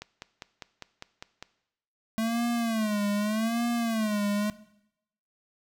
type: click train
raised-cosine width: 0.2 ms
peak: -21 dBFS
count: 8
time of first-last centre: 0.02-1.426 s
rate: 4.98 Hz
type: tone with vibrato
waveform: square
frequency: 220 Hz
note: A3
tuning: in tune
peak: -26 dBFS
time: 2.18-4.5 s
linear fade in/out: 0 ms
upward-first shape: sine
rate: 0.83 Hz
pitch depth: 130 cents each way
effects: noise-tail reverb RT60 0.8 s tail -18 dB re dry